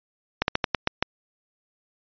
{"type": "slowing click train", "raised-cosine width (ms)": 0.3, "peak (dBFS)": -4, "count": 7, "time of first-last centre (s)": [0.42, 1.026], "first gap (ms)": 61, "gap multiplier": 1.2, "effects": ["resampled to 11025 Hz"]}